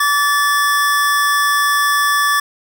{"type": "tone pair together", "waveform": "square", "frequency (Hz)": [1148.3, 1747], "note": ["D6", "A6"], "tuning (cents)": [-39, -13], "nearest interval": "perfect fifth", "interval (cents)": 726, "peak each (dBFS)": [-16, -16], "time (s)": [0, 2.4], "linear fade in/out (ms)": 5, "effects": []}